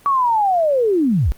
sine linear sweep, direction down, 1144 to 40.29 Hz, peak -13 dBFS, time 0.06-1.32 s, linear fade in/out 0 ms, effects pink hiss -49 dBFS RMS until 1.37 s + Opus 24 kbps

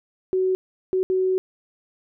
sine tone bursts at uneven times, 374 Hz, F#4, 19 cents sharp, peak -18 dBFS, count 3, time 0.33-0.55 / 0.93-1.03 / 1.1-1.38 s, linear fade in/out 0 ms, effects none

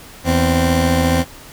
20% pulse tone pair together, 81.89 / 260 Hz, E2 / C4, -11 / -11 cents, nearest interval octave + minor sixth, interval 2000 cents, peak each -11 dBFS, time 0.24-1.25 s, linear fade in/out 50 ms, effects pink hiss -39 dBFS RMS until 1.52 s

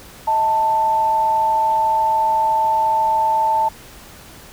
sine tone pair together, 634.9 / 886 Hz, D#5 / A5, +35 / +12 cents, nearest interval tritone, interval 577 cents, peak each -26 / -14 dBFS, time 0.27-3.69 s, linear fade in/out 10 ms, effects pink hiss -41 dBFS RMS until 4.52 s

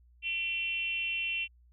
sine tone with frequency modulation, 2718 Hz, F7, 48 cents flat, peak -30 dBFS, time 0.22-1.48 s, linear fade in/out 50 ms, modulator 352 Hz, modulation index 0.71, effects added 60 Hz sine -58 dBFS peak until 1.72 s

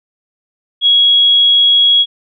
sine tone, 3322 Hz, G#7, in tune, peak -6 dBFS, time 0.81-2.06 s, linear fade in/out 50 ms, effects none

